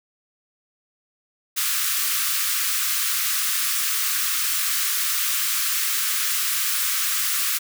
white high-pass noise, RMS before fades -23 dBFS, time 1.56-7.59 s, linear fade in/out 20 ms, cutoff 1100 Hz, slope 96 dB/octave, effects none

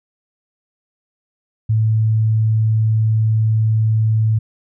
sine tone, 110 Hz, A2, in tune, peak -12 dBFS, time 1.69-4.39 s, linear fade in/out 10 ms, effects none

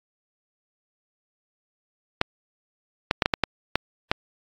clicks, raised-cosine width 0.3 ms, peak -3 dBFS, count 8, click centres 2.214 / 3.111 / 3.222 / 3.259 / 3.338 / 3.437 / 3.756 / 4.115 s, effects AAC 64 kbps

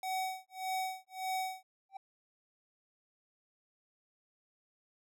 square tone with tremolo, 753 Hz, F#5, 30 cents sharp, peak -33 dBFS, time 0.03-1.63 s, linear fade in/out 2 ms, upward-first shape sine, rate 1.7 Hz, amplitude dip 100%
triangle tone with exponential growth, 776 Hz, G5, 18 cents flat, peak -36 dBFS, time 1.89-1.97 s, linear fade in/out 5 ms, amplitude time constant 16 ms
effects none

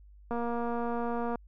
click train, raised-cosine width 1 ms, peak -21 dBFS, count 248, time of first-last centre 0.31-1.357 s, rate 236 Hz, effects added 50 Hz sine -51 dBFS peak until 1.47 s

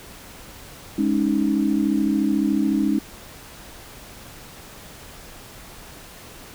sine chord, Ab suspended fourth, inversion none, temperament equal, 207.7 / 277.2 / 311.1 Hz, Ab3 / Db4 / Eb4, 0 / 0 / 0 cents, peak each -22 dBFS, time 0.98-2.99 s, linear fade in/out 5 ms, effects pink hiss -42 dBFS RMS until 6.54 s

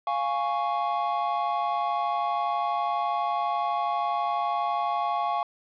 triangle chord, Db major, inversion first, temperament equal, 698.5 / 830.6 / 1108.7 Hz, F5 / Ab5 / Db6, 0 / 0 / 0 cents, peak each -27 dBFS, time 0.07-5.43 s, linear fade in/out 2 ms, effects resampled to 11025 Hz + 9-bit

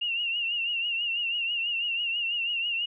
sine tone with vibrato, 2794 Hz, F7, in tune, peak -26 dBFS, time 0.01-2.86 s, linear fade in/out 10 ms, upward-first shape triangle, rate 6.1 Hz, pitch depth 79 cents each way, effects none

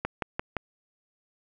click train, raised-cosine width 0.5 ms, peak -13 dBFS, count 4, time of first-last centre 0.05-0.567 s, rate 5.8 Hz, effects none

